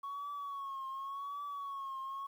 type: tone with vibrato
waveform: sine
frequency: 1108.7 Hz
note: C#6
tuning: in tune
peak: -37 dBFS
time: 0.03-2.27 s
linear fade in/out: 10 ms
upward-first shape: triangle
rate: 0.89 Hz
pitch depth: 71 cents each way
effects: tanh soft clip ceiling -37 dBFS + 11-bit